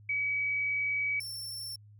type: tone pair in turn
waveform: sine / sawtooth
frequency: 2275 / 5411 Hz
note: C#7 / E8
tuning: +44 / +44 cents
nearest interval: octave + minor third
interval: 1500 cents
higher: second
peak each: -28 / -35 dBFS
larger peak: first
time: 0.09-1.2 / 1.2-1.76 s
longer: first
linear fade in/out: 5 ms
effects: added 104 Hz sine -52 dBFS peak until 1.99 s